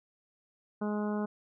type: harmonic tone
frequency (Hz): 209.3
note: G#3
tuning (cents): +14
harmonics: 1 / 2 / 3 / 4 / 5 / 6 / 7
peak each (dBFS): -31 / -37 / -41 / -43 / -45 / -47 / -48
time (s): 0.81-1.26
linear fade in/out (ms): 10
effects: none